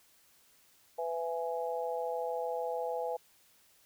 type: harmonic tone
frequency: 166.6 Hz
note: E3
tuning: 19 cents sharp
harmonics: 3 / 4 / 5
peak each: -35 / -38 / -38 dBFS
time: 0.98-3.17 s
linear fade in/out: 10 ms
effects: white hiss -65 dBFS RMS until 3.85 s